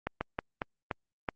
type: slowing click train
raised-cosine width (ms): 0.5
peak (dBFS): -16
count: 6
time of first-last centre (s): 0.07-1.288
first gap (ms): 140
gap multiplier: 1.28
effects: Opus 48 kbps